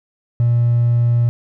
triangle tone with hard clipping, 119 Hz, A#2, 36 cents sharp, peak -12 dBFS, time 0.4-1.29 s, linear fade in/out 0 ms, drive 4 dB, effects none

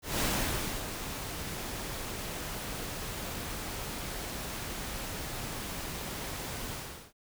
pink noise with ADSR envelope, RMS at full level -29 dBFS, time 0.02-7.13 s, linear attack 180 ms, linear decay 630 ms, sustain -9 dB, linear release 400 ms, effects none

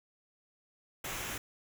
pink noise with comb filter, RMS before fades -39 dBFS, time 1.04-1.38 s, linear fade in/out 5 ms, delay 0.22 ms, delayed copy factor -0.5, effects none

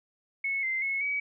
sine tone with pitch steps, 2197 / 2079 / 2187 / 2271 Hz, C#7 / C7 / C#7 / C#7, -16 / -12 / -24 / +41 cents, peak -27 dBFS, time 0.44-1.2 s, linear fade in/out 5 ms, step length 190 ms, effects none

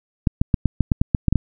clicks, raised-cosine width 5 ms, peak -3 dBFS, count 11, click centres 0.272 / 0.415 / 0.542 / 0.657 / 0.807 / 0.918 / 1.015 / 1.148 / 1.283 / 1.326 / 1.357 s, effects none

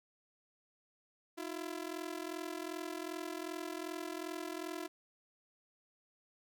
sawtooth ring-modulated tone, 336.7 Hz, E4, 37 cents sharp, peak -33 dBFS, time 1.37-4.88 s, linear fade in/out 20 ms, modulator 21.3 Hz, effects none

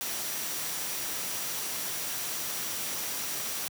sine tone in noise, 5790 Hz, F#8, 38 cents flat, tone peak -43 dBFS, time 0.01-3.68 s, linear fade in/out 0 ms, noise white, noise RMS -34 dBFS, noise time 0.01-3.68 s, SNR -12 dB, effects high-pass 100 Hz 12 dB/octave

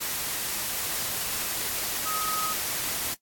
sine tone in noise, 1265 Hz, D#6, 28 cents sharp, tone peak -29 dBFS, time 2.05-2.54 s, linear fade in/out 20 ms, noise white, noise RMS -30 dBFS, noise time 0-3.15 s, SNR -2 dB, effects noise-tail reverb RT60 0.1 s tail -17 dB re dry + AAC 64 kbps

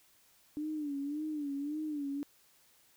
sine tone with vibrato, 293.9 Hz, D4, 1 cent sharp, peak -34 dBFS, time 0.57-2.23 s, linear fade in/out 0 ms, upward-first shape sine, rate 1.8 Hz, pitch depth 95 cents each way, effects white hiss -66 dBFS RMS until 2.96 s

